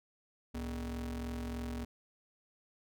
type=ring-modulated tone; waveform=square; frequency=87.31 Hz; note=F2; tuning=in tune; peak=-35 dBFS; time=0.54-1.85 s; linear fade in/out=10 ms; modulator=153 Hz; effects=none